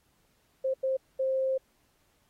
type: tone bursts at uneven times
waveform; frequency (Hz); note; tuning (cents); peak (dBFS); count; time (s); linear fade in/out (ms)
sine; 528; C5; +16; -25; 3; 0.64-0.74 / 0.83-0.97 / 1.19-1.58; 10
effects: pink hiss -70 dBFS RMS until 2.29 s + AAC 48 kbps